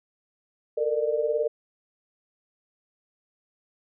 sine tone cluster, 449.4 / 468.1 / 598 Hz, A4 / A#4 / D5, +37 / +7 / +31 cents, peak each -27 dBFS, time 0.77-1.48 s, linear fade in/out 10 ms, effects none

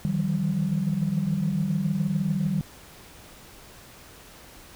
sine tone cluster, 153.7 / 160.8 / 174.1 / 193.5 Hz, D#3 / E3 / F3 / G3, -21 / -43 / -5 / -22 cents, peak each -26 / -33 / -31 / -25 dBFS, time 0.05-2.61 s, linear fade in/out 0 ms, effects tanh soft clip ceiling -15 dBFS + pink hiss -48 dBFS RMS until 4.75 s

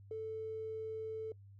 triangle tone with tanh clipping, 440 Hz, A4, in tune, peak -38 dBFS, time 0.11-1.32 s, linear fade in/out 2 ms, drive 2 dB, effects noise-tail reverb RT60 0.1 s tail -23 dB re dry + added 99 Hz sine -54 dBFS peak until 1.59 s

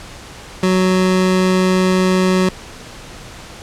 25% pulse tone, 185.5 Hz, F#3, 5 cents sharp, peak -8 dBFS, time 0.63-2.49 s, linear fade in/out 2 ms, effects pink hiss -35 dBFS RMS until 3.62 s + low-pass 8000 Hz 12 dB/octave

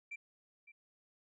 sine tone with echo, 2349 Hz, D7, in tune, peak -40 dBFS, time 0.11-0.16 s, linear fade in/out 10 ms, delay 560 ms, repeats 1, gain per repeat -15 dB, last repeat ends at 0.72 s, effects tanh soft clip ceiling -39 dBFS

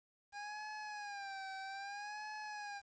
25% pulse tone with vibrato, 810 Hz, G#5, 43 cents flat, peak -40 dBFS, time 0.32-2.82 s, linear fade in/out 50 ms, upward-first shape sine, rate 0.62 Hz, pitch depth 88 cents each way, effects resampled to 16000 Hz + 11-bit

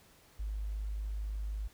sine tone, 51.91 Hz, G#1, in tune, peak -34 dBFS, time 0.39-1.68 s, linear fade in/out 10 ms, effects pink hiss -62 dBFS RMS until 1.73 s

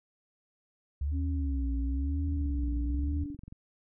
sine tone with vibrato, 68.4 Hz, C#2, 23 cents flat, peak -28 dBFS, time 1.01-3.24 s, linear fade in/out 5 ms, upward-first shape sine, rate 1 Hz, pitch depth 240 cents each way
sine tone with pitch glide, 275.1 to 288.8 Hz, C#4 to D4, -13 to -29 cents, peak -36 dBFS, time 1.11-3.37 s, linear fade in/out 50 ms, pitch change +84 cents, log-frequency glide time 1.97-2.61 s
click train, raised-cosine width 5 ms, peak -33 dBFS, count 29, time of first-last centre 2.28-3.524 s, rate 22.5 Hz
effects none

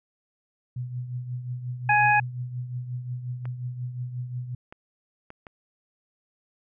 sine tone with tremolo, 124.2 Hz, B2, 10 cents sharp, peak -27 dBFS, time 0.76-4.55 s, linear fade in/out 5 ms, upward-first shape triangle, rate 5.6 Hz, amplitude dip 65%
harmonic tone, 835 Hz, G#5, 9 cents sharp, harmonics 1 / 2 / 3, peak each -19 / -22 / -24 dBFS, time 1.89-2.2 s, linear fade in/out 5 ms
clicks, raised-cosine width 0.5 ms, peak -27 dBFS, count 4, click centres 3.455 / 4.725 / 5.304 / 5.468 s
effects none

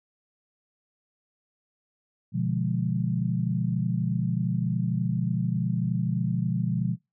sine chord, B diminished seventh, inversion none, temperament equal, 123.47 / 146.83 / 174.61 / 207.7 Hz, B2 / D3 / F3 / Ab3, 0 / 0 / 0 / 0 cents, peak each -28 / -32 / -27 / -32 dBFS, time 2.32-6.97 s, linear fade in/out 50 ms, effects noise-tail reverb RT60 0.2 s tail -23 dB re dry

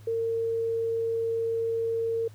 sine tone, 456.4 Hz, A#4, 37 cents flat, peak -25 dBFS, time 0.07-2.28 s, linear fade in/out 5 ms, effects added 105 Hz sine -46 dBFS peak until 2.34 s + pink hiss -59 dBFS RMS until 2.34 s

